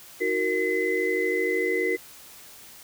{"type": "tone cluster", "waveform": "sine", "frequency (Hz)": [318.1, 370.7, 464.5, 2032], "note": ["D#4", "F#4", "A#4", "B6"], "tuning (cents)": [38, 3, -6, 49], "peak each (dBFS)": [-32, -27, -27, -27], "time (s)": [0.2, 1.97], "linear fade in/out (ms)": 20, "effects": ["white hiss -47 dBFS RMS until 2.83 s"]}